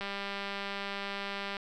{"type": "click train", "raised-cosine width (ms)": 0.3, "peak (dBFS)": -21, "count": 311, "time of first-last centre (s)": [0.01, 1.568], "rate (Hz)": 199, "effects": []}